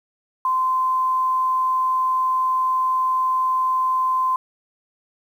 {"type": "tone", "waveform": "sine", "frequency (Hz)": 1034, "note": "C6", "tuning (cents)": -21, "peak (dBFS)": -17, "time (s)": [0.45, 4.36], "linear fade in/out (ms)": 2, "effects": ["8-bit"]}